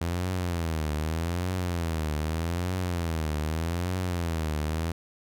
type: tone with vibrato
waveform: sawtooth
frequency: 83.5 Hz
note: E2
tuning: 23 cents sharp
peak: -23 dBFS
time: 0.01-4.92 s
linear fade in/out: 5 ms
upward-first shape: triangle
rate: 0.82 Hz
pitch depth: 190 cents each way
effects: none